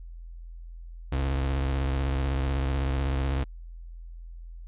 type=tone with vibrato; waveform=35% pulse; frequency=67.7 Hz; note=C#2; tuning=40 cents flat; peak=-23 dBFS; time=1.12-3.44 s; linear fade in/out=5 ms; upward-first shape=sine; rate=16 Hz; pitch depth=74 cents each way; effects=added 42 Hz sine -39 dBFS peak until 4.67 s + resampled to 8000 Hz